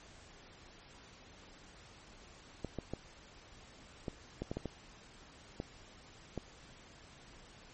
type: clicks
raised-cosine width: 2 ms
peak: -24 dBFS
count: 10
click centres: 2.647 / 2.787 / 2.936 / 4.082 / 4.42 / 4.515 / 4.57 / 4.657 / 5.601 / 6.377 s
effects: pink hiss -57 dBFS RMS until 7.73 s + MP3 32 kbps